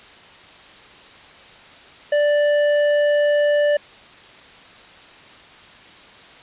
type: tone with tanh clipping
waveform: sine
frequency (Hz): 587.3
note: D5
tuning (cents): 0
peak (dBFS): -16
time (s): 2.12-3.77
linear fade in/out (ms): 5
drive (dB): 11
effects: white hiss -44 dBFS RMS until 6.42 s + resampled to 8000 Hz